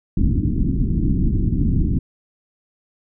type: low-pass noise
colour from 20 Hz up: pink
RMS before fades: -18 dBFS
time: 0.17-1.99 s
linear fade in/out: 2 ms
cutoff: 310 Hz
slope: 48 dB/octave
effects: none

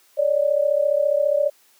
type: tone pair together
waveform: sine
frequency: 563.3 / 598 Hz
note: C#5 / D5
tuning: +28 / +31 cents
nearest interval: minor second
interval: 103 cents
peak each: -19 dBFS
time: 0.17-1.5 s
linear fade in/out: 20 ms
effects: white hiss -57 dBFS RMS until 1.79 s + high-pass 300 Hz 12 dB/octave

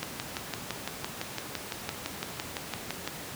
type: click train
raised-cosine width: 0.2 ms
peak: -14 dBFS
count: 19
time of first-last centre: 0.03-3.076 s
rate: 5.91 Hz
effects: pink hiss -40 dBFS RMS until 3.35 s + high-pass 100 Hz 12 dB/octave

